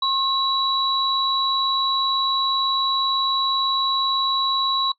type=tone pair together; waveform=sine; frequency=1074 / 3914 Hz; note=C6 / B7; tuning=+45 / -16 cents; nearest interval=octave + minor seventh; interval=2239 cents; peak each=-22 / -21 dBFS; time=0.02-4.92 s; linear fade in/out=5 ms; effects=noise-tail reverb RT60 0.1 s tail -20 dB re dry